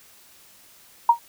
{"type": "tone with exponential decay", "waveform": "sine", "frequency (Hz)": 939, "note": "A#5", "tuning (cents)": 12, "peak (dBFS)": -7, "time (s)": [1.09, 1.19], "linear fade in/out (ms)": 5, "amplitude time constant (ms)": 21, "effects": ["white hiss -52 dBFS RMS until 1.28 s"]}